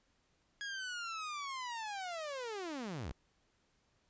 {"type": "linear sweep", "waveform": "sawtooth", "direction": "down", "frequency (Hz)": [1661.2, 48.77], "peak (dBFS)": -36, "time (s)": [0.61, 3.12], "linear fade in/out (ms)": 0, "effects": ["pink hiss -75 dBFS RMS until 4.09 s", "resampled to 16000 Hz"]}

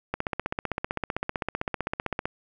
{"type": "click train", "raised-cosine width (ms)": 0.5, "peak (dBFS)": -12, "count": 34, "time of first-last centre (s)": [0.14, 2.255], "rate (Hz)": 15.6, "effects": []}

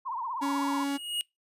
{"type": "tone with vibrato", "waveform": "sine", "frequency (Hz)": 987.8, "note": "B5", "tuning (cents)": 0, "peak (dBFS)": -31, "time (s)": [0.05, 0.85], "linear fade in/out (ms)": 20, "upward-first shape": "triangle", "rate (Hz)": 16, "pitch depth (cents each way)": 190}
{"type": "tone", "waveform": "45% pulse", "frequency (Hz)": 280, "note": "C#4", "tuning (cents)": 18, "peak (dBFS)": -28, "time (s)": [0.41, 0.98], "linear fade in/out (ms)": 20}
{"type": "tone with exponential growth", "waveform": "square", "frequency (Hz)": 2878, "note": "F#7", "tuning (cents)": -49, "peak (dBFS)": -26, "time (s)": [0.61, 1.21], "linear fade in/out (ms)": 0, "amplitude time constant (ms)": 130}
{"effects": ["noise-tail reverb RT60 0.2 s tail -25 dB re dry", "resampled to 32000 Hz"]}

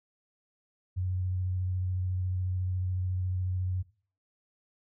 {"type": "tone with vibrato", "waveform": "sine", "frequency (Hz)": 91.9, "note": "F#2", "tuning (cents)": -11, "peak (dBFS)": -28, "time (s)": [0.96, 3.83], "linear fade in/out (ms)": 20, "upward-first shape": "square", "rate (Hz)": 14, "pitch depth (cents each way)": 13, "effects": ["noise-tail reverb RT60 0.4 s tail -17 dB re dry"]}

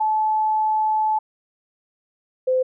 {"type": "tone pair in turn", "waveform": "sine", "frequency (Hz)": [865, 514.3], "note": ["A5", "C5"], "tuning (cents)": [-30, -30], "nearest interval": "major sixth", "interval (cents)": 900, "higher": "first", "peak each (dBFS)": [-17, -16], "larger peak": "second", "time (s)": [[0, 1.19], [2.47, 2.63]], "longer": "first", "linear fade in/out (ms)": 10, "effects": []}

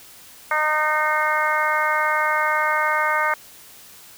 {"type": "harmonic tone", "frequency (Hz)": 306.4, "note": "D#4", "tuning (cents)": -27, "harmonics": [2, 3, 4, 5, 6, 7], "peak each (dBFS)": [-27, -24, -23, -24, -27, -26], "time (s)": [0.51, 3.34], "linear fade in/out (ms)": 2, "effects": ["white hiss -45 dBFS RMS until 4.17 s"]}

